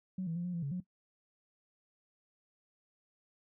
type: tone with pitch steps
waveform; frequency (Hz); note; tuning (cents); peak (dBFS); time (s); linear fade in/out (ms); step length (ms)
sine; 186 / 164.6 / 173.8 / 178.6 / 169.8 / 140.2 / 180.7; F#3 / E3 / F3 / F3 / F3 / C#3 / F#3; +9 / -2 / -8 / +39 / -48 / +20 / -41; -33; 0.18-0.803; 5; 89
effects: noise-tail reverb RT60 0.1 s tail -18 dB re dry + tanh soft clip ceiling -29 dBFS